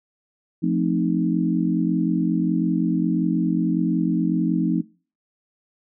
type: chord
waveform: sine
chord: F dominant seventh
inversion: none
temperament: equal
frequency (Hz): 174.61 / 220 / 261.6 / 311.1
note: F3 / A3 / C4 / Eb4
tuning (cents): 0 / 0 / 0 / 0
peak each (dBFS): -22 / -26 / -25 / -24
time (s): 0.62-4.82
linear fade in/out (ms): 20
effects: noise-tail reverb RT60 0.4 s tail -24 dB re dry